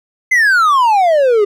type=exponential sweep; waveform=triangle; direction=down; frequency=2093 to 397.3 Hz; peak=-6 dBFS; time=0.31-1.45 s; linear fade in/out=10 ms; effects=none